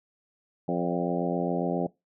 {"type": "harmonic tone with a mistuned harmonic", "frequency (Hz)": 87.31, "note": "F2", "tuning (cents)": 0, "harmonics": [2, 3, 4, 5, 6, 7, 8, 9], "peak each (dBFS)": [-30, -32, -33, -34, -35, -35, -36, -37], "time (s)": [0.68, 1.87], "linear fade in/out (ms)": 5, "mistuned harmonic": 7, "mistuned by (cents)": -28, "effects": ["noise-tail reverb RT60 0.2 s tail -21 dB re dry"]}